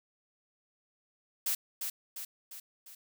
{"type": "noise with echo", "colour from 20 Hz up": "blue", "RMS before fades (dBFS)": -31, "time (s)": [1.46, 1.55], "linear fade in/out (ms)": 5, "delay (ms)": 350, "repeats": 4, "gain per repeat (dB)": -5, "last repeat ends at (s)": 2.95, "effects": []}